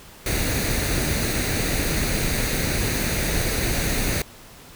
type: noise with comb filter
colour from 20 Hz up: pink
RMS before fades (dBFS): -23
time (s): 0.26-4.22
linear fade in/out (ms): 2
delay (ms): 0.47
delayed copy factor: +0.55
effects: pink hiss -45 dBFS RMS until 4.75 s